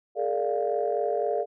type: chord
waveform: sine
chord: Bb dominant seventh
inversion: third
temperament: equal with one note detuned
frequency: 415.3 / 459.2 / 587.3 / 698.5 Hz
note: Ab4 / Bb4 / D5 / F5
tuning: 0 / -26 / 0 / 0 cents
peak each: -29 dBFS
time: 0.15-1.46 s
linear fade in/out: 50 ms
effects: tanh soft clip ceiling -14 dBFS